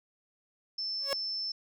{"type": "tone", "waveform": "sine", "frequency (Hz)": 5300, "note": "E8", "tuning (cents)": 9, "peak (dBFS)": -32, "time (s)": [0.78, 1.52], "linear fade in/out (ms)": 5}
{"type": "tone with exponential growth", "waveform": "sawtooth", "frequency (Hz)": 554.4, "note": "C#5", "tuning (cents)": 0, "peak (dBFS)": -23, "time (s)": [1, 1.13], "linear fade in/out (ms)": 0, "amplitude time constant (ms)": 27}
{"effects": []}